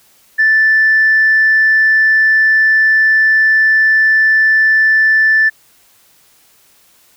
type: tone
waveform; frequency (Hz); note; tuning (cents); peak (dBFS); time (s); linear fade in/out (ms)
sine; 1760; A6; 0; -6; 0.38-5.5; 20
effects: tanh soft clip ceiling -3 dBFS + white hiss -50 dBFS RMS until 7.16 s